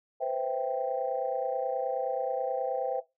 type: chord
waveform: sine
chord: C major seventh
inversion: third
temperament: equal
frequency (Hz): 493.9 / 523.3 / 659.3 / 784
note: B4 / C5 / E5 / G5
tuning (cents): 0 / 0 / 0 / 0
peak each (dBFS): -35 / -32 / -33 / -33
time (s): 0.2-3.01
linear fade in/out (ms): 20
effects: noise-tail reverb RT60 0.2 s tail -17 dB re dry + tanh soft clip ceiling -17 dBFS